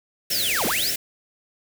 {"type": "band-stop noise", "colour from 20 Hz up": "white", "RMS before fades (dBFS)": -26, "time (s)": [0.3, 0.96], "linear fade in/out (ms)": 5, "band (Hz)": [700, 1500], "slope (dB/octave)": 48}
{"type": "linear two-way sweep", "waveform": "square", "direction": "down then up", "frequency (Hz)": [5590, 155.56, 5590], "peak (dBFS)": -24, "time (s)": [0.31, 0.91], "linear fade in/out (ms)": 5, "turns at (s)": 0.66}
{"effects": []}